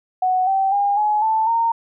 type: tone with pitch steps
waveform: sine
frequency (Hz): 741 / 773.8 / 808.1 / 843.8 / 881.2 / 920.2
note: F#5 / G5 / G#5 / G#5 / A5 / A#5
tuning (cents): +2 / -23 / -48 / +27 / +2 / -23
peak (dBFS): -15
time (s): 0.22-1.72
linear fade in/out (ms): 5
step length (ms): 250
effects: none